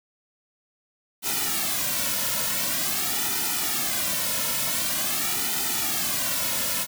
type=noise with flanger; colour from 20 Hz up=white; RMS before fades=-26 dBFS; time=1.22-6.87 s; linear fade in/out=50 ms; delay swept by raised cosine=1.8 to 2.57 ms; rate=0.46 Hz; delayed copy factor=-0.85; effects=none